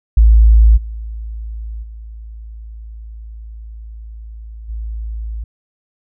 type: tone with level steps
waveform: sine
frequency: 55 Hz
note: A1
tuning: in tune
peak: -4 / -23 / -29 / -21 dBFS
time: 0.17-5.44 s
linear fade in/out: 5 ms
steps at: 0.76 / 1.82 / 4.68 s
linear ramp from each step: 20 ms
effects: none